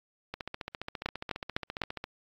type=two click trains; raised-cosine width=0.3 ms; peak=-20 / -13 dBFS; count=26 / 4; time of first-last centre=0.34-2.041 / 1.06-1.818 s; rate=14.7 / 3.96 Hz; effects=AAC 48 kbps

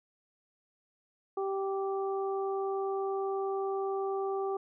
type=harmonic tone; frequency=389.7 Hz; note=G4; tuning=10 cents flat; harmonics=1 / 2 / 3; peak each=-31 / -37 / -41 dBFS; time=1.37-4.57 s; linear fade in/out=5 ms; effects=none

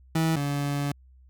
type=tone pair in turn; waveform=30% pulse; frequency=161.6 / 142.89 Hz; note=E3 / D3; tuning=-34 / -47 cents; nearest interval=major second; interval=213 cents; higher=first; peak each=-19 / -23 dBFS; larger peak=first; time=0.15-0.36 / 0.36-0.92 s; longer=second; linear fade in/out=5 ms; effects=added 64 Hz sine -51 dBFS peak until 1.29 s

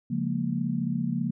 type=chord; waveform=sine; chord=Bb minor seventh; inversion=first; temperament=just; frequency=139.85 / 174.81 / 209.8 / 233.1 Hz; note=Db3 / F3 / Ab3 / Bb3; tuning=+16 / +2 / +18 / 0 cents; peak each=-32 / -30 / -34 / -29 dBFS; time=0.1-1.31 s; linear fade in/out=10 ms; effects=none

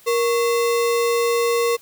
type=tone with sample-and-hold; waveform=sine; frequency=470 Hz; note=A#4; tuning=14 cents sharp; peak=-16 dBFS; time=0.06-1.77 s; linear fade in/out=20 ms; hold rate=1575 Hz; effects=white hiss -50 dBFS RMS until 1.81 s

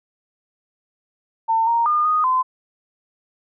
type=tone with pitch steps; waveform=sine; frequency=901 / 931 / 1214 / 1240 / 1026 Hz; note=A5 / A#5 / D#6 / D#6 / C6; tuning=+41 / -2 / -43 / -6 / -34 cents; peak=-15 dBFS; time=1.48-2.43 s; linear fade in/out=20 ms; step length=190 ms; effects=none

